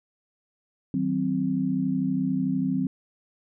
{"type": "chord", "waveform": "sine", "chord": "C diminished", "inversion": "first", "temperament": "just", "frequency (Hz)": [156.98, 188.37, 261.6], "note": ["Eb3", "Gb3", "C4"], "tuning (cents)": [16, 31, 0], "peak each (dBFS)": [-31, -27, -25], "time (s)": [0.94, 2.87], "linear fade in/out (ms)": 2, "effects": []}